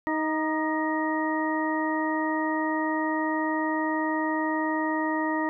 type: harmonic tone with a mistuned harmonic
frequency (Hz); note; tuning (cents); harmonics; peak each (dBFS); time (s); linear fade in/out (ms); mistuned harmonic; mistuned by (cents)
313.4; D#4; +13; 1 / 2 / 3 / 4 / 6; -27 / -33 / -30 / -36 / -32; 0.07-5.49; 0; 4; -39
effects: none